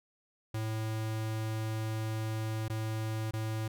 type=tone with dropouts; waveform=square; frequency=110 Hz; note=A2; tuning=in tune; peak=-33 dBFS; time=0.54-3.68 s; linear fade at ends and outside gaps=5 ms; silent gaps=2.682-2.698 / 3.31-3.335 s; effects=none